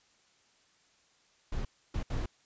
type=noise bursts at uneven times; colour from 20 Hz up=brown; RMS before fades=-33 dBFS; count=3; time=1.52-1.65 / 1.94-2.03 / 2.1-2.26 s; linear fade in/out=5 ms; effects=white hiss -67 dBFS RMS until 2.45 s + resampled to 16000 Hz